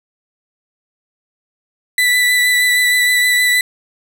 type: tone with vibrato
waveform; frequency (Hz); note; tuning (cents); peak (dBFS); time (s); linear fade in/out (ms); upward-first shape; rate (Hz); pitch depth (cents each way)
35% pulse; 1980; B6; +4; -9; 1.98-3.61; 2; sine; 6.4; 15
effects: none